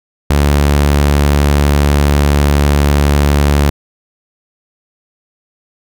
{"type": "tone", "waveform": "sawtooth", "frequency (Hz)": 72.1, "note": "D2", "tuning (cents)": -31, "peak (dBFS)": -4, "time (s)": [0.3, 3.7], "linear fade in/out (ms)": 5, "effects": []}